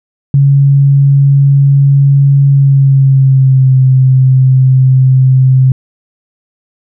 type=tone with pitch glide; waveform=sine; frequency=139.3 to 130.72 Hz; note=C#3 to C3; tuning=+9 to -1 cents; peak=-3 dBFS; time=0.34-5.72 s; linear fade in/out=2 ms; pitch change=-110 cents; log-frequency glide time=2.48-3.77 s; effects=none